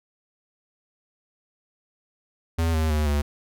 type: tone with pitch steps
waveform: square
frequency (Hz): 82.5 / 79.14 / 75.92 / 72.82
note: E2 / D#2 / D#2 / D2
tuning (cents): +2 / +30 / -42 / -14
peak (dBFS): -21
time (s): 2.58-3.22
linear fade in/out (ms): 10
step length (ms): 160
effects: none